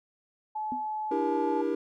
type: tone with pitch glide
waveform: sine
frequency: 859 to 865.5 Hz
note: A5 to A5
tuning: -42 to -29 cents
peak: -30 dBFS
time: 0.55-1.62 s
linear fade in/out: 10 ms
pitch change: +13 cents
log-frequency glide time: 1.26-1.37 s
type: tone with exponential decay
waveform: sine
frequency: 251.6 Hz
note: B3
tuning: 32 cents sharp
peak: -30 dBFS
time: 0.72-0.88 s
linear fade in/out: 1 ms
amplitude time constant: 34 ms
type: chord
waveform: triangle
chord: E half-diminished seventh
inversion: third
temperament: just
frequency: 296.7 / 329.6 / 395.6 / 474.7 Hz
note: D4 / E4 / G4 / Bb4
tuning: +18 / 0 / +16 / +31 cents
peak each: -30 dBFS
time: 1.11-1.75 s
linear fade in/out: 5 ms
effects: none